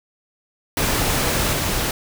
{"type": "noise with level steps", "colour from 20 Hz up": "pink", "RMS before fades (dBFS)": [-20, -22], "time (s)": [0.77, 1.91], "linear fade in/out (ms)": 2, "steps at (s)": 1.53, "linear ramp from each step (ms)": 2, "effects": []}